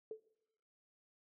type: tone with exponential decay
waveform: sine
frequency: 438.6 Hz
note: A4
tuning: 6 cents flat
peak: -38 dBFS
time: 0.11-0.24 s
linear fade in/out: 2 ms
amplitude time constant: 27 ms
effects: noise-tail reverb RT60 0.8 s tail -19 dB re dry